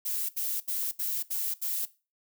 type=noise bursts; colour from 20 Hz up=violet; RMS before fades=-31 dBFS; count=6; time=0.05-1.855 s; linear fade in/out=10 ms; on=240 ms; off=73 ms; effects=noise-tail reverb RT60 0.3 s tail -18 dB re dry